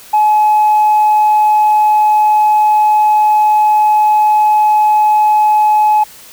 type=tone; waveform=sine; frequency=850 Hz; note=G#5; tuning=40 cents sharp; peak=-5 dBFS; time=0.13-6.04 s; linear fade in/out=10 ms; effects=tanh soft clip ceiling -4 dBFS + white hiss -37 dBFS RMS until 6.32 s